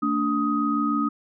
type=tone cluster; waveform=sine; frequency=223.6 / 290.3 / 1254 Hz; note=A3 / D4 / D#6; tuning=+28 / -20 / +13 cents; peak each=-26 / -24 / -25 dBFS; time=0.02-1.09 s; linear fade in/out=10 ms; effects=none